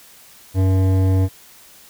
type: tone with hard clipping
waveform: sine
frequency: 94.6 Hz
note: F#2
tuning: 39 cents sharp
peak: -15 dBFS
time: 0.54-1.29 s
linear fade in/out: 50 ms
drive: 13 dB
effects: white hiss -46 dBFS RMS until 1.89 s